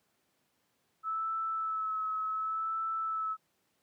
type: tone with vibrato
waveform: sine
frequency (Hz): 1304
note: E6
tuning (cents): -19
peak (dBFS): -31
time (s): 1.03-3.37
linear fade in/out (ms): 50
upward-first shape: sine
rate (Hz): 0.68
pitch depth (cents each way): 23
effects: pink hiss -75 dBFS RMS until 3.82 s + high-pass 150 Hz 12 dB/octave